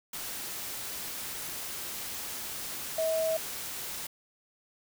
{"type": "tone in noise", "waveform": "sine", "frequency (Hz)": 643, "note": "E5", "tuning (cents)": -43, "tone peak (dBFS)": -26, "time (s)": [2.98, 3.37], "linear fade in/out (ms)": 5, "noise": "white", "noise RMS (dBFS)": -38, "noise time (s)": [0.13, 4.07], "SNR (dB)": 9, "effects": []}